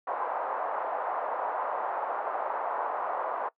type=band-pass noise; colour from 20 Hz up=pink; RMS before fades=-32 dBFS; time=0.07-3.49 s; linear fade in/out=5 ms; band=650 to 1100 Hz; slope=24 dB/octave; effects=noise-tail reverb RT60 0.1 s tail -21 dB re dry